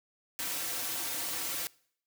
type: noise with comb filter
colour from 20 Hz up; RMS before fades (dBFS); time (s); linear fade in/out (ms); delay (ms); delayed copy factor
white; -35; 0.39-1.67; 0; 4.8; -0.7
effects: noise-tail reverb RT60 0.6 s tail -23 dB re dry + high-pass 150 Hz 12 dB/octave